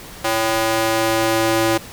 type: tone with high-pass filter sweep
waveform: square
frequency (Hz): 112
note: A2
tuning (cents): +31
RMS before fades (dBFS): -18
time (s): 0.24-1.78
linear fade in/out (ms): 10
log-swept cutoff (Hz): 580 to 340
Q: 1
effects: pink hiss -37 dBFS RMS until 1.92 s